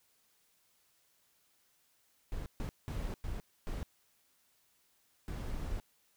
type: noise bursts at uneven times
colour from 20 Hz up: brown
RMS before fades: -38 dBFS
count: 6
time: 2.32-2.46 / 2.6-2.69 / 2.88-3.14 / 3.24-3.4 / 3.67-3.83 / 5.28-5.8 s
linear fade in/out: 0 ms
effects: white hiss -72 dBFS RMS until 6.16 s